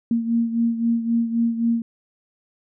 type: beating tone pair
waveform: sine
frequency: 231 / 234.8 Hz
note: A#3 / A#3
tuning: -16 / +13 cents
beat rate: 3.8 Hz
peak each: -19 / -25 dBFS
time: 0.11-1.82 s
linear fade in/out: 2 ms
effects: none